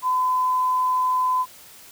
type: tone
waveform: sine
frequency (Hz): 1014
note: B5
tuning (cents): +45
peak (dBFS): -18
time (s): 0.02-1.46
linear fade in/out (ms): 50
effects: white hiss -46 dBFS RMS until 1.91 s